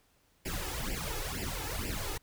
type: noise with flanger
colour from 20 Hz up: pink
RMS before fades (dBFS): -36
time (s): 0.45-2.18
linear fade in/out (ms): 10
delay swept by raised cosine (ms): 0.39 to 2.39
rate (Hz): 2.1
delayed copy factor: +0.9
effects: pink hiss -69 dBFS RMS until 2.22 s